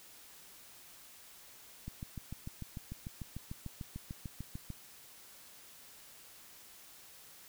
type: click train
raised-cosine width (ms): 5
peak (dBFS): -29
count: 20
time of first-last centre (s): 1.88-4.703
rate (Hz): 6.73
effects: white hiss -56 dBFS RMS until 7.48 s